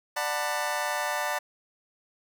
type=chord; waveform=25% pulse; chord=B minor seventh; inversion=first; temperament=just; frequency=592.7 / 740.8 / 889 / 987.8 Hz; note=D5 / F#5 / A5 / B5; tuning=+16 / +2 / +18 / 0 cents; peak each=-29 / -30 / -29 / -31 dBFS; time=0.16-1.39 s; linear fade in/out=10 ms; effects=none